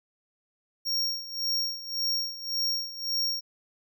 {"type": "tone with tremolo", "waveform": "square", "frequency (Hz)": 5560, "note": "F8", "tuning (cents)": -9, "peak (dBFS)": -25, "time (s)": [0.85, 3.41], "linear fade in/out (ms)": 20, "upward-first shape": "sine", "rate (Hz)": 1.8, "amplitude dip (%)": 80, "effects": []}